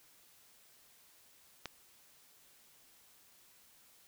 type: click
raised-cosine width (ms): 0.2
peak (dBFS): -22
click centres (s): 1.657
effects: white hiss -64 dBFS RMS until 4.07 s